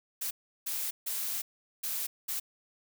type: noise bursts at uneven times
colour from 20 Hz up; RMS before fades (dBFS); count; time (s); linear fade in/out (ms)
blue; -34; 5; 0.21-0.31 / 0.66-0.91 / 1.06-1.42 / 1.83-2.07 / 2.28-2.4; 10
effects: none

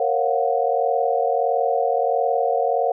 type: chord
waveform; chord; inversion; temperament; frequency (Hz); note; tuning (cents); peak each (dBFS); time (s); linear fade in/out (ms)
sine; Gb major seventh; first; equal with one note detuned; 466.2 / 543.9 / 698.5 / 740; Bb4 / Db5 / F5 / Gb5; 0 / -33 / 0 / 0; -23; 0-2.92; 5
effects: none

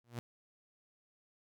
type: tone with exponential growth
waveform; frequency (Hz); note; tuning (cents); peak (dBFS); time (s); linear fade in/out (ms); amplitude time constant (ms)
sawtooth; 119; A#2; +36; -32; 0.04-0.19; 0; 31
effects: none

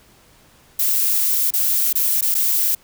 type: noise with dropouts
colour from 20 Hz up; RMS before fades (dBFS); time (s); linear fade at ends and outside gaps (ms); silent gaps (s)
violet; -18; 0.79-2.75; 5; 1.506-1.536 / 1.928-1.953 / 2.211-2.223 / 2.344-2.349
effects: pink hiss -52 dBFS RMS until 2.83 s

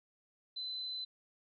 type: tone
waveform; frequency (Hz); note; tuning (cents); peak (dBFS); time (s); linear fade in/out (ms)
sine; 4032; B7; +35; -38; 0.56-1.05; 10
effects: none

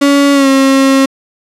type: tone with pitch glide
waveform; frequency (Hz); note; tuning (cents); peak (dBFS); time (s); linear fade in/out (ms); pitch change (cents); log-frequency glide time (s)
35% pulse; 282 to 269.7; C#4 to C#4; +30 to -47; -4; 0.01-1.06; 10; -77; 0.33-0.48
effects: low-pass 10000 Hz 12 dB/octave

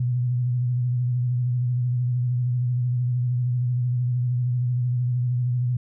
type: tone with vibrato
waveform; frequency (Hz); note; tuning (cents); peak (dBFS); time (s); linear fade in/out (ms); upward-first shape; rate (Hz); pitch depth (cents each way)
sine; 123.47; B2; 0; -20; 0-5.77; 5; sine; 13; 40
effects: none

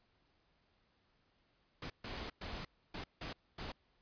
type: noise bursts at uneven times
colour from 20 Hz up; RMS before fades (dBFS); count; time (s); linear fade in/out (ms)
pink; -44; 6; 1.82-1.9 / 2.04-2.3 / 2.41-2.65 / 2.94-3.04 / 3.21-3.33 / 3.58-3.72; 5
effects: pink hiss -75 dBFS RMS until 4.01 s + resampled to 11025 Hz

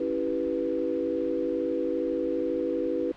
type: chord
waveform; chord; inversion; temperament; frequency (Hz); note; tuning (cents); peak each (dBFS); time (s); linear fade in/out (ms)
sine; C# half-diminished seventh; none; equal; 277.2 / 329.6 / 392 / 493.9; C#4 / E4 / G4 / B4; 0 / 0 / 0 / 0; -33 / -30 / -33 / -29; 0-3.12; 5
effects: pink hiss -50 dBFS RMS until 3.16 s + low-pass 3000 Hz 12 dB/octave

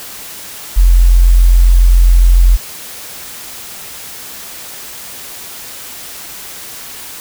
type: tone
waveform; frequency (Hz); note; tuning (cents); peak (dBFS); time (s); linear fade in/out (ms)
sine; 43.65; F1; 0; -3; 0.76-2.57; 20
effects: white hiss -29 dBFS RMS until 7.2 s

